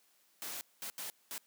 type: noise bursts at uneven times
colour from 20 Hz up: white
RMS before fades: -42 dBFS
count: 4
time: 0.42-0.61 / 0.82-0.9 / 0.98-1.1 / 1.31-1.38 s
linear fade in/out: 0 ms
effects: white hiss -70 dBFS RMS until 1.46 s + high-pass 200 Hz 12 dB/octave